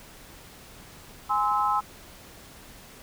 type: chord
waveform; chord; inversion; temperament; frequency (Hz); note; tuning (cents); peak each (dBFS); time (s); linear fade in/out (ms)
sine; Ab augmented; none; just; 830.6 / 1038.3 / 1297.8; Ab5 / C6 / E6; 0 / -14 / -27; -26; 1.29-1.81; 20
effects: pink hiss -48 dBFS RMS until 3.02 s